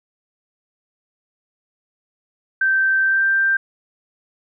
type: tone with pitch glide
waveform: sine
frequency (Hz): 1557 to 1575.1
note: G6 to G6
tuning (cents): -12 to +8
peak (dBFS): -14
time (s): 2.61-3.57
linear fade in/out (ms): 5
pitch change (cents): +20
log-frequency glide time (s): 3.02-3.26
effects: none